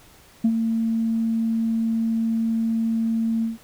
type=tone with ADSR envelope; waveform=sine; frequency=226.2 Hz; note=A3; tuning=48 cents sharp; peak=-12 dBFS; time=0.44-3.58 s; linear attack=9 ms; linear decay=61 ms; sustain=-7 dB; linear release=150 ms; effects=tanh soft clip ceiling -12 dBFS + pink hiss -51 dBFS RMS until 3.63 s